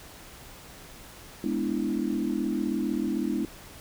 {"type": "chord", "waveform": "sine", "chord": "E dominant seventh", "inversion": "first", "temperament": "equal", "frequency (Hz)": [207.7, 246.9, 293.7, 329.6], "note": ["G#3", "B3", "D4", "E4"], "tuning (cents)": [0, 0, 0, 0], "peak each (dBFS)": -31, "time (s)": [1.44, 3.45], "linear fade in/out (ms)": 2, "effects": ["pink hiss -47 dBFS RMS until 3.8 s"]}